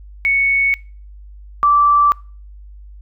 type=tone pair in turn; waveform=sine; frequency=2217 / 1165.6 Hz; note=C#7 / D6; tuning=0 / -13 cents; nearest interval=major seventh; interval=1113 cents; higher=first; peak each=-12 / -9 dBFS; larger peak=second; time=0.25-0.74 / 1.63-2.12 s; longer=neither; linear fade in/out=0 ms; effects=noise-tail reverb RT60 0.4 s tail -25 dB re dry + added 50 Hz sine -35 dBFS peak until 3.01 s